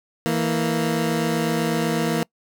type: tone pair together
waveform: 20% pulse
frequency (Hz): 163.5 / 231.2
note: E3 / A#3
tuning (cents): -14 / -14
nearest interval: tritone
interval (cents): 600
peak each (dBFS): -18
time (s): 0.26-2.23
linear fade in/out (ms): 0
effects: noise-tail reverb RT60 0.1 s tail -25 dB re dry